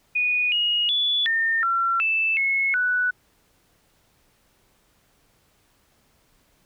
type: tone with pitch steps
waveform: sine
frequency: 2468 / 2878 / 3438 / 1816 / 1360 / 2640 / 2183 / 1483 Hz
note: D#7 / F#7 / A7 / A#6 / F6 / E7 / C#7 / F#6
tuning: -15 / -49 / -41 / -46 / -46 / +2 / -27 / +4 cents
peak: -19 dBFS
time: 0.15-3.11 s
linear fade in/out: 10 ms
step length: 370 ms
effects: pink hiss -63 dBFS RMS until 6.65 s